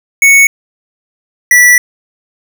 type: tone pair in turn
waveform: square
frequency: 2217 / 1958.1 Hz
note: C#7 / B6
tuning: 0 / -15 cents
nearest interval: major second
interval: 215 cents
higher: first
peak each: -3 dBFS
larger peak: neither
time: 0.22-0.47 / 1.51-1.78 s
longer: second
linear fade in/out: 2 ms
effects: none